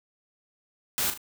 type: noise with echo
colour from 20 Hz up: white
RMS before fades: -27 dBFS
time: 0.98-1.1 s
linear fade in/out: 0 ms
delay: 38 ms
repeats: 2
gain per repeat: -8 dB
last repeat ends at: 1.176 s
effects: none